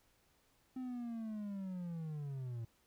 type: linear sweep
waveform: triangle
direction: down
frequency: 259.8 to 112.1 Hz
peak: -38 dBFS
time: 0.76-2.65 s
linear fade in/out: 5 ms
effects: pink hiss -73 dBFS RMS until 2.86 s